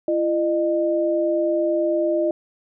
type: tone pair together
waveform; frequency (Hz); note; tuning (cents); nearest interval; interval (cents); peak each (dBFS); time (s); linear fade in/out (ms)
sine; 339.1 / 610; E4 / D#5; +49 / -34; minor seventh; 1017; -21 / -20; 0.08-2.31; 2
effects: none